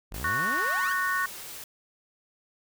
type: exponential sweep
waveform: sawtooth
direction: up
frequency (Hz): 41.1 to 1760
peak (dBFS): -31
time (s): 0.11-0.94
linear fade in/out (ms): 20
type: noise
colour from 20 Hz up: white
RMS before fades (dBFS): -41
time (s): 0.14-1.64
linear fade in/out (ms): 2
type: chord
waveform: sine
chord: F# major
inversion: second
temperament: equal with one note detuned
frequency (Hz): 1108.7 / 1480 / 1833.7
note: C#6 / F#6 / A#6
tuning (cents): 0 / 0 / -29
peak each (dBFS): -29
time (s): 0.24-1.26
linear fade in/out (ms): 5
effects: none